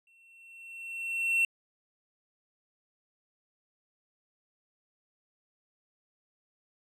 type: tone with exponential growth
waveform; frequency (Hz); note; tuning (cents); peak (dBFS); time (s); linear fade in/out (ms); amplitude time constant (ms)
triangle; 2710; E7; +47; -20; 0.07-1.45; 2; 300
effects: resampled to 32000 Hz